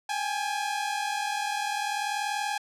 sawtooth tone pair together, 803.6 / 844 Hz, G5 / G#5, +43 / +28 cents, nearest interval minor second, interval 85 cents, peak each -27 dBFS, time 0.09-2.58 s, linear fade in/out 5 ms, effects low-pass 10000 Hz 12 dB/octave

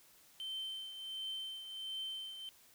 triangle tone with tremolo, 3099 Hz, G7, 21 cents flat, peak -36 dBFS, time 0.4-2.49 s, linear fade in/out 0 ms, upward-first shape triangle, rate 1.4 Hz, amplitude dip 65%, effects tanh soft clip ceiling -33 dBFS + white hiss -64 dBFS RMS until 2.74 s

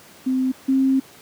sine tone pair in turn, 259.4 / 266.4 Hz, C4 / C4, -15 / +31 cents, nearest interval unison, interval 46 cents, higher second, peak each -17 / -14 dBFS, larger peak second, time 0.26-0.52 / 0.68-1 s, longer second, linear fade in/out 10 ms, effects pink hiss -46 dBFS RMS until 1.21 s + high-pass 150 Hz 12 dB/octave

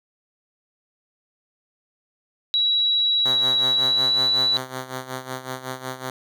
sine tone with pitch glide, 3895 to 3943 Hz, B7 to B7, -25 to -4 cents, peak -17 dBFS, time 2.54-4.57 s, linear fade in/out 0 ms, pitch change +21 cents, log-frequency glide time 3.64-4.24 s
5% pulse tone with tremolo, 129.6 Hz, C3, 16 cents flat, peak -16 dBFS, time 3.25-6.1 s, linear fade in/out 2 ms, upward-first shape sine, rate 5.4 Hz, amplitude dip 75%
effects none

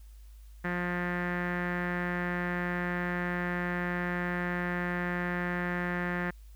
sawtooth tone with low-pass filter, 176.8 Hz, F3, 22 cents sharp, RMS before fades -32 dBFS, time 0.64-6.31 s, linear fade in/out 10 ms, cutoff 1800 Hz, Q 5.5, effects added 52 Hz sine -47 dBFS peak until 6.55 s + white hiss -66 dBFS RMS until 6.55 s

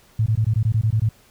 sine tone bursts, 110 Hz, A2, in tune, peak -15 dBFS, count 10, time 0.19-1.09 s, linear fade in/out 5 ms, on 72 ms, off 20 ms, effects pink hiss -54 dBFS RMS until 1.3 s

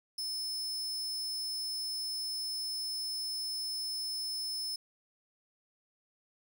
40% pulse tone with amplitude modulation, 5230 Hz, E8, 15 cents flat, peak -32 dBFS, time 0.18-4.76 s, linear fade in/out 5 ms, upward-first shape sine, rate 215 Hz, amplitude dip 35%, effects none

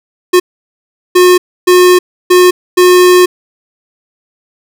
square tone bursts at uneven times, 361.2 Hz, F#4, 42 cents flat, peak -3 dBFS, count 5, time 0.33-0.4 / 1.15-1.38 / 1.67-1.99 / 2.3-2.51 / 2.77-3.26 s, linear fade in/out 10 ms, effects none

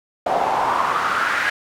pink noise with band-pass filter sweep, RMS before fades -20 dBFS, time 0.26-1.5 s, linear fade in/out 5 ms, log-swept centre 690 to 1700 Hz, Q 4, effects none

